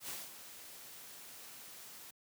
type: noise with ADSR envelope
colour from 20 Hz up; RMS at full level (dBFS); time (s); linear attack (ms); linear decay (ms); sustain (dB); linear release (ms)
white; -42; 0-2.11; 89; 210; -10; 9
effects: high-pass 100 Hz 12 dB/octave